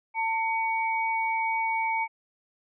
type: tone pair together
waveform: sine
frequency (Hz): 896.7 / 2249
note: A5 / C#7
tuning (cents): +33 / +24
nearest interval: octave + major third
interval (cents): 1591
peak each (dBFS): -26 / -29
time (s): 0.14-2.08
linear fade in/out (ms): 50
effects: none